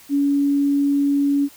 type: tone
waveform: sine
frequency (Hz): 282.7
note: C#4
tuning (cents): +34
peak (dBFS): -15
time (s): 0.09-1.49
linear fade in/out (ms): 50
effects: white hiss -47 dBFS RMS until 1.56 s